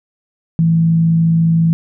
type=tone with frequency modulation; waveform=sine; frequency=164.7 Hz; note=E3; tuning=1 cent flat; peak=-9 dBFS; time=0.59-1.73 s; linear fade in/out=0 ms; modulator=54.5 Hz; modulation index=0.2; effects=none